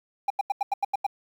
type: tone bursts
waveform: triangle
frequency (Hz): 801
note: G5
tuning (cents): +37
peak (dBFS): -19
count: 8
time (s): 0.28-1.066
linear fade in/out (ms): 5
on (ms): 23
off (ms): 86
effects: 9-bit